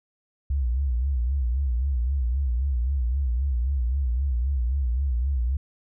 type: tone with vibrato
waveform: sine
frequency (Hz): 64.3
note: C2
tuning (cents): -30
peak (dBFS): -21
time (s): 0.5-5.57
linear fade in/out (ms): 5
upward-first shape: sine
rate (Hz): 3.8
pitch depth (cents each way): 160
effects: none